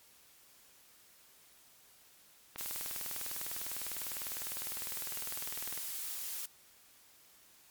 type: click train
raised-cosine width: 0.3 ms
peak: -27 dBFS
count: 65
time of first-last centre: 2.56-5.776 s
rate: 19.9 Hz
type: noise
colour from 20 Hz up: blue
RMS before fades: -40 dBFS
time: 2.58-6.46 s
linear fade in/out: 5 ms
effects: white hiss -62 dBFS RMS until 7.7 s + MP3 96 kbps